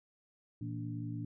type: harmonic tone with a mistuned harmonic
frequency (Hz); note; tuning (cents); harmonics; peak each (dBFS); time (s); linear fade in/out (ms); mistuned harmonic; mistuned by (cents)
58.3; A#1; +1; 2 / 3 / 4 / 5; -39 / -45 / -47 / -43; 0.61-1.25; 5; 3; -79
effects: none

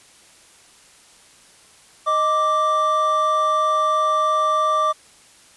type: tone pair together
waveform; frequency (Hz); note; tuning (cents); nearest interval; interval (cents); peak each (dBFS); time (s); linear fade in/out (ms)
triangle; 622.3 / 1174.7; D#5 / D6; 0 / 0; major seventh; 1100; -21 / -15; 2.06-4.93; 20
effects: white hiss -50 dBFS RMS until 5.56 s + resampled to 24000 Hz

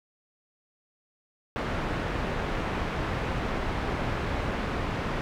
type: low-pass noise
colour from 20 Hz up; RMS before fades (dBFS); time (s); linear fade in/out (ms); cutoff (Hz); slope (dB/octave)
pink; -30; 1.56-5.21; 0; 2100; 12
effects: none

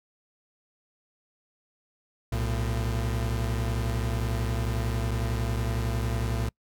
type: tone pair together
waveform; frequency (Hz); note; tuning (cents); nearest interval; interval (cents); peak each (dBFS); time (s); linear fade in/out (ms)
40% pulse; 61.74 / 112.45; B1 / A2; 0 / +38; minor seventh; 1038; -28; 2.32-6.49; 5
effects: noise-tail reverb RT60 0.1 s tail -26 dB re dry

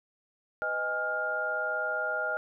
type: tone cluster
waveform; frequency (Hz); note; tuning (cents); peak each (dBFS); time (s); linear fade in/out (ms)
sine; 503 / 624 / 820 / 1408; B4 / D#5 / G#5 / F6; +32 / +5 / -22 / +14; -39 / -34 / -38 / -30; 0.62-2.37; 0
effects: none

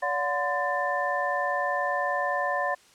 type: tone cluster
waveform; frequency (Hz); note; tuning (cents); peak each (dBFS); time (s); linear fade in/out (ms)
sine; 574 / 724 / 1027 / 1776; D5 / F#5 / C6 / A6; -40 / -38 / -33 / +16; -30; 0.02-2.75; 10
effects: white hiss -57 dBFS RMS until 2.94 s + low-pass 8000 Hz 12 dB/octave

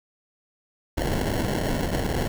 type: noise with sample-and-hold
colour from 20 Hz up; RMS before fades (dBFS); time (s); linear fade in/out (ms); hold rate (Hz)
pink; -25; 0.97-2.28; 10; 1225
effects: none

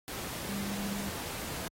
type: tone in noise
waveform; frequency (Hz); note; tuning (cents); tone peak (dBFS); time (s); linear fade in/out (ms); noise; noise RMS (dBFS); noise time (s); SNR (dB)
sine; 200; G3; +35; -35; 0.49-1.09; 0; pink; -39; 0.08-1.68; +1
effects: high-pass 60 Hz 12 dB/octave + AAC 48 kbps

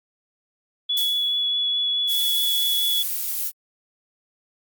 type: tone with vibrato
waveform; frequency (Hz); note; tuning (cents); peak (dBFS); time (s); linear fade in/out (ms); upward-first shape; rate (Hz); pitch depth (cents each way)
sine; 3400; G#7; +40; -20; 0.89-3.03; 10; sine; 4.7; 9
type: noise with exponential decay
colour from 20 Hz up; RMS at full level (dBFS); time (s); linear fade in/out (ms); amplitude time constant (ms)
violet; -25; 0.97-1.53; 2; 120
type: noise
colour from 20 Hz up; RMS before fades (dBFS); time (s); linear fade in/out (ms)
violet; -26; 2.07-3.52; 50
effects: Opus 48 kbps

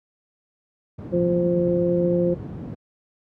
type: low-pass noise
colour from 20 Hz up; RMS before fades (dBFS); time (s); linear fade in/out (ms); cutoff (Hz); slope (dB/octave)
white; -32; 0.98-2.75; 10; 190; 12
type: harmonic tone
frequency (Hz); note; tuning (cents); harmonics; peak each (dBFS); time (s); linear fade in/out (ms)
174.5; F3; -1; 1 / 2 / 3; -22 / -22 / -22; 1.12-2.35; 20
effects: high-pass 100 Hz 12 dB/octave

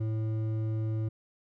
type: tone with hard clipping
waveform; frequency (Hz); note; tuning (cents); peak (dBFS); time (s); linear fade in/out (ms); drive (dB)
sine; 110; A2; 0; -30; 0-1.09; 10; 8
effects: none

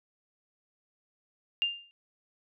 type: tone with exponential decay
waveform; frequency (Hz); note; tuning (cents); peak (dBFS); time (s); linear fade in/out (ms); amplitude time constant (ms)
sine; 2800; F7; +4; -22; 1.62-1.91; 0; 63
effects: none

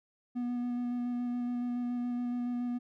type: tone with vibrato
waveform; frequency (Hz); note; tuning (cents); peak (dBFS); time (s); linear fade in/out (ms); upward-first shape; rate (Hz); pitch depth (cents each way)
triangle; 243.6; B3; -24; -29; 0.35-2.79; 20; square; 7.1; 10
effects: none

